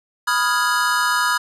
square chord, F half-diminished seventh, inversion second, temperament equal with one note detuned, 987.8 / 1244.5 / 1409.9 / 1661.2 Hz, Cb6 / Eb6 / F6 / Ab6, 0 / 0 / +16 / 0 cents, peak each -23 dBFS, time 0.27-1.38 s, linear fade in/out 10 ms, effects low-pass 12000 Hz 12 dB/octave

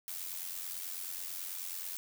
blue noise with amplitude modulation, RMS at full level -38 dBFS, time 0.08-1.97 s, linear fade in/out 0 ms, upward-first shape sine, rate 89.2 Hz, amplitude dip 65%, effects none

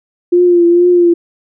sine tone with vibrato, 349.2 Hz, F4, in tune, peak -5 dBFS, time 0.32-1.14 s, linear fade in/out 10 ms, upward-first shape triangle, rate 2.2 Hz, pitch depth 42 cents each way, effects none

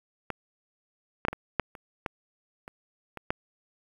clicks, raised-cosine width 0.5 ms, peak -16 / -11 / -7 / -19 / -8 / -28 / -15 / -26 / -23 / -11 dBFS, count 10, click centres 0.303 / 1.251 / 1.284 / 1.33 / 1.597 / 1.752 / 2.062 / 2.679 / 3.173 / 3.305 s, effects 8-bit

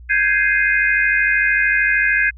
sine chord, Ab major seventh, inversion third, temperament equal, 1568 / 1661.2 / 2093 / 2489 Hz, G6 / Ab6 / C7 / Eb7, 0 / 0 / 0 / 0 cents, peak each -20 / -17 / -19 / -21 dBFS, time 0.09-2.31 s, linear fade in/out 20 ms, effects added 60 Hz sine -36 dBFS peak until 2.37 s

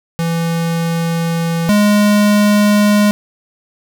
square tone pair in turn, 166.8 / 207.3 Hz, E3 / G#3, +21 / -3 cents, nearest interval major third, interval 376 cents, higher second, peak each -15 / -9 dBFS, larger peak second, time 0.19-1.69 / 1.69-3.11 s, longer first, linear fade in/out 0 ms, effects none

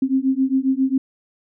sine beating tone pair, 261.6 / 269 Hz, C4 / C4, 0 / +48 cents, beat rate 7.4 Hz, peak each -19 dBFS, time 0.02-0.98 s, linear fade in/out 5 ms, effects none

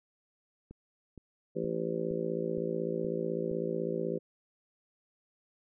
click train, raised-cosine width 3 ms, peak -34 dBFS, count 7, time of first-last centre 0.71-3.514 s, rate 2.14 Hz
harmonic tone, 56 Hz, A1, 31 cents sharp, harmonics 3 / 4 / 5 / 6 / 7 / 8 / 9 / 10, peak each -38 / -40 / -47 / -39 / -35 / -46 / -36 / -45 dBFS, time 1.55-4.19 s, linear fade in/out 20 ms
effects none

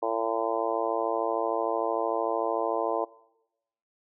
harmonic tone, 113.3 Hz, A#2, 49 cents flat, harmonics 3 / 4 / 5 / 6 / 7 / 8 / 9, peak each -35 / -31 / -32 / -32 / -35 / -35 / -34 dBFS, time 0.02-3.05 s, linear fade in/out 10 ms, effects noise-tail reverb RT60 0.9 s tail -21 dB re dry

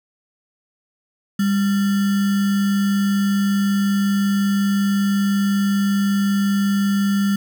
sine tone with sample-and-hold, 199.6 Hz, G3, 32 cents sharp, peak -15 dBFS, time 1.39-7.36 s, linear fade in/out 5 ms, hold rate 1575 Hz, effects none

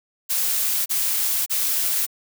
blue noise bursts, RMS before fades -22 dBFS, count 3, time 0.29-2.066 s, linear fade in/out 20 ms, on 570 ms, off 33 ms, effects none

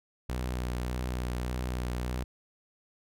sawtooth tone with vibrato, 61.74 Hz, B1, in tune, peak -27 dBFS, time 0.29-2.24 s, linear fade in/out 5 ms, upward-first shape sine, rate 1.7 Hz, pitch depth 24 cents each way, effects none

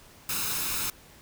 white noise with comb filter, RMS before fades -30 dBFS, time 0.29-0.9 s, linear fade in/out 2 ms, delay 0.77 ms, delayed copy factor +0.55, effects pink hiss -53 dBFS RMS until 1.21 s

